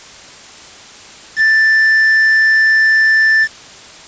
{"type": "tone with quantisation", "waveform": "triangle", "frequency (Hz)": 1768, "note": "A6", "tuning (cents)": 8, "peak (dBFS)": -6, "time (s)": [1.36, 3.48], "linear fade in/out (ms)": 50, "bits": 4, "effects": ["white hiss -36 dBFS RMS until 4.07 s", "resampled to 16000 Hz"]}